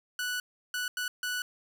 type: tone bursts at uneven times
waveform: sawtooth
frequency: 1480 Hz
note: F#6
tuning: in tune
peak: -27 dBFS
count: 4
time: 0.19-0.4 / 0.74-0.88 / 0.97-1.08 / 1.23-1.42 s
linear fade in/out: 2 ms
effects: none